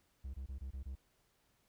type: tone bursts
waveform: triangle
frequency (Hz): 66.4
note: C2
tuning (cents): +26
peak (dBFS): -39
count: 6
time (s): 0.24-0.955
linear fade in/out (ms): 10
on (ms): 100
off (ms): 23
effects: pink hiss -75 dBFS RMS until 1.68 s